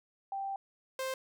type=tone pair in turn; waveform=sine / sawtooth; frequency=784 / 524.7 Hz; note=G5 / C5; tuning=0 / +5 cents; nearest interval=perfect fifth; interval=695 cents; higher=first; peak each=-34 / -30 dBFS; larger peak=second; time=0.32-0.56 / 0.99-1.14 s; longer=first; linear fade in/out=2 ms; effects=none